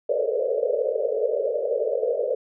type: band-pass noise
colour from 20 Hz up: pink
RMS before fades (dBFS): -24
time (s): 0.09-2.35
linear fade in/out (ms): 5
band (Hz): 430 to 610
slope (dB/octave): 96
effects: none